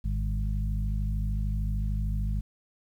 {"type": "harmonic tone with a mistuned harmonic", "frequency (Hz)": 51.1, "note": "G#1", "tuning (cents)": -27, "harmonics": [1, 2, 3, 4], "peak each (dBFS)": [-27, -33, -37, -39], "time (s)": [0.04, 2.41], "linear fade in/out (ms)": 10, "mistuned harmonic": 2, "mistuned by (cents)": 36, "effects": ["10-bit"]}